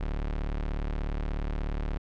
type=tone; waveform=35% pulse; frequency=36.71 Hz; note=D1; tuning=in tune; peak=-27 dBFS; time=0-1.98 s; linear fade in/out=10 ms; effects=low-pass 3000 Hz 12 dB/octave